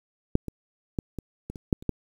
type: clicks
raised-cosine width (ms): 3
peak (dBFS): -6 / -20 / -14 / -20 / -21 / -26 / -7 / -30 / -12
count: 9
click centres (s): 0.354 / 0.483 / 0.988 / 1.187 / 1.5 / 1.558 / 1.728 / 1.825 / 1.893
effects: 8-bit